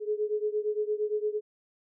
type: beating tone pair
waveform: sine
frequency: 420.1 / 428.8 Hz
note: G#4 / A4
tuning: +20 / -45 cents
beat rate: 8.7 Hz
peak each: -29 / -31 dBFS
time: 0-1.41 s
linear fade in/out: 50 ms
effects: none